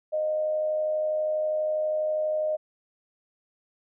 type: tone with amplitude modulation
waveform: sine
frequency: 617 Hz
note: D#5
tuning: 15 cents flat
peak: -22 dBFS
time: 0.12-2.57 s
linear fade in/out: 20 ms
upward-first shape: sine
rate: 92.3 Hz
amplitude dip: 35%
effects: none